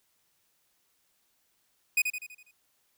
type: tone with echo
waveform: 45% pulse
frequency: 2489 Hz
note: D#7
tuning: in tune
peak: -21 dBFS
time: 1.97-2.02 s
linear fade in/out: 5 ms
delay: 82 ms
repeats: 6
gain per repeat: -6 dB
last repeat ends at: 2.512 s
effects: white hiss -72 dBFS RMS until 2.97 s